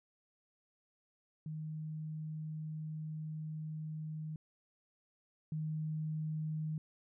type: tone pair in turn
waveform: sine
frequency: 155.56 / 155.56 Hz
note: D#3 / D#3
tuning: 0 / 0 cents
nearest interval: unison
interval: 0 cents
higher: neither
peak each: -39 / -35 dBFS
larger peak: second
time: 1.46-4.36 / 5.52-6.78 s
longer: first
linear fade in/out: 2 ms
effects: none